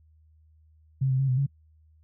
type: tone with pitch steps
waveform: sine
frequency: 133.6 / 130.7 / 135.4 / 127.2 / 138.7 Hz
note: C3 / C3 / C#3 / C3 / C#3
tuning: +36 / -1 / -40 / -48 / +1 cents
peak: -21 dBFS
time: 1.01-1.465 s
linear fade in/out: 10 ms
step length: 91 ms
effects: noise-tail reverb RT60 0.1 s tail -26 dB re dry + added 78 Hz sine -56 dBFS peak until 2.03 s